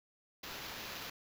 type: noise with sample-and-hold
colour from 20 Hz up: violet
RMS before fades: -45 dBFS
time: 0.43-1.1 s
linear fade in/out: 5 ms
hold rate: 8820 Hz
effects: none